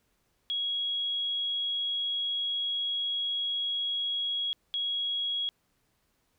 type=tone bursts at uneven times; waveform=sine; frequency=3316 Hz; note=G#7; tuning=3 cents flat; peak=-28 dBFS; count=2; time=0.5-4.53 / 4.74-5.49 s; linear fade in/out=0 ms; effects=pink hiss -73 dBFS RMS until 6.38 s